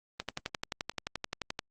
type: click train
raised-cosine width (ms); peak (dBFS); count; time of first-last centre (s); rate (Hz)
0.2; -16; 17; 0.2-1.591; 11.5
effects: Opus 24 kbps